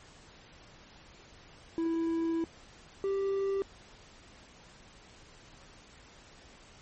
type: tone pair in turn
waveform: triangle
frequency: 329.6 / 392 Hz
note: E4 / G4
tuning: 0 / 0 cents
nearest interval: minor third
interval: 300 cents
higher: second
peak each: -26 dBFS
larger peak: neither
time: 1.78-2.44 / 3.04-3.62 s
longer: first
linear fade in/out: 0 ms
effects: pink hiss -55 dBFS RMS until 6.81 s + MP3 32 kbps